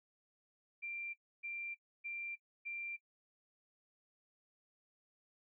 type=tone bursts; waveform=sine; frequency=2368 Hz; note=D7; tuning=14 cents sharp; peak=-40 dBFS; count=4; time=0.82-2.97 s; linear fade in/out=20 ms; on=320 ms; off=290 ms; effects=noise-tail reverb RT60 0.1 s tail -21 dB re dry